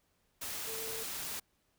sine tone in noise, 447.1 Hz, A4, 28 cents sharp, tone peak -44 dBFS, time 0.67-1.04 s, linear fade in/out 10 ms, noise white, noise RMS -40 dBFS, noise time 0.41-1.4 s, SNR -7 dB, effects pink hiss -75 dBFS RMS until 1.78 s

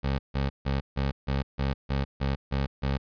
20% pulse tone bursts, 68.4 Hz, C#2, 23 cents flat, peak -20 dBFS, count 10, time 0.03-2.98 s, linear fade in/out 20 ms, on 160 ms, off 150 ms, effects resampled to 11025 Hz

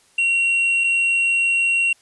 triangle tone pair in turn, 2743 / 2743 Hz, F7 / F7, -32 / -32 cents, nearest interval unison, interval 0 cents, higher neither, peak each -14 dBFS, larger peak neither, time 0.18-0.84 / 0.84-1.93 s, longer second, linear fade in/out 5 ms, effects white hiss -56 dBFS RMS until 2.01 s + resampled to 24000 Hz

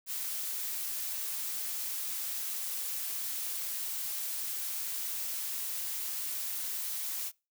blue noise, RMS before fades -36 dBFS, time 0.06-7.32 s, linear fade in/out 50 ms, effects noise-tail reverb RT60 0.3 s tail -25 dB re dry

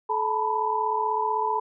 sine tone cluster, 432.1 / 881 / 956 / 992 Hz, A4 / A5 / A#5 / B5, -31 / +2 / +43 / +7 cents, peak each -30 / -27 / -32 / -26 dBFS, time 0.09-1.6 s, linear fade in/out 10 ms, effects none

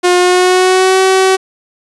sawtooth tone with pitch glide, 357.9 to 379.2 Hz, F4 to F#4, +42 to +43 cents, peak -3 dBFS, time 0.03-1.37 s, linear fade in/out 20 ms, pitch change +101 cents, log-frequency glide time 0.17-1 s, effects resampled to 24000 Hz

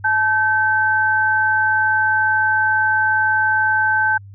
sine tone pair together, 867 / 1544.8 Hz, A5 / G6, -26 / -26 cents, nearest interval minor seventh, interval 1000 cents, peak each -19 / -15 dBFS, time 0.04-4.18 s, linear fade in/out 10 ms, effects added 99 Hz sine -36 dBFS peak until 4.34 s

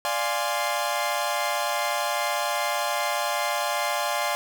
sawtooth chord, D half-diminished seventh, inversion none, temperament equal, 587.3 / 698.5 / 830.6 / 1046.5 Hz, D5 / F5 / Ab5 / C6, 0 / 0 / 0 / 0 cents, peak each -26 dBFS, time 0.05-4.35 s, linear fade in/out 0 ms, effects none

